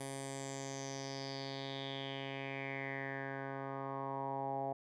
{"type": "tone with low-pass filter sweep", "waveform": "10% pulse", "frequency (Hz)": 136.2, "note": "C#3", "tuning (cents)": -30, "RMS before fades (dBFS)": -42, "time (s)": [0, 4.73], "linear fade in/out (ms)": 5, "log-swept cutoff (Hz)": [9800, 740], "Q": 5.4, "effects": []}